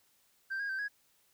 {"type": "tone with pitch steps", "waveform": "sine", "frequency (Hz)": [1568, 1633, 1555, 1659], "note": ["G6", "G#6", "G6", "G#6"], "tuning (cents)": [0, -30, -14, -2], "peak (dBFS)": -31, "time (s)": [0.5, 0.884], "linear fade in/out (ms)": 20, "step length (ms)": 96, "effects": ["tanh soft clip ceiling -32 dBFS", "white hiss -70 dBFS RMS until 1.33 s"]}